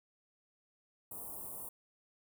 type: band-stop noise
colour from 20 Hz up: white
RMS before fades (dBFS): -45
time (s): 1.11-1.69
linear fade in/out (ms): 5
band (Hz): 1100 to 8800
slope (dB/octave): 48
effects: none